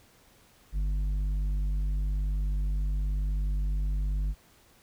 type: tone with tanh clipping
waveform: sine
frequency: 49.49 Hz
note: G1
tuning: 17 cents sharp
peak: -27 dBFS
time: 0.72-4.35 s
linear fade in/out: 50 ms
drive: 7 dB
effects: pink hiss -60 dBFS RMS until 4.82 s